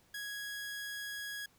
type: tone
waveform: sawtooth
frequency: 1661.2 Hz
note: G#6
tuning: in tune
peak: -36 dBFS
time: 0.14-1.46 s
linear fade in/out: 5 ms
effects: pink hiss -68 dBFS RMS until 1.58 s